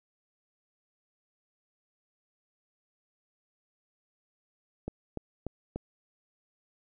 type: click train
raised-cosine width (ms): 2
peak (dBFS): -21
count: 4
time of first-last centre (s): 4.88-5.76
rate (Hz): 3.41
effects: none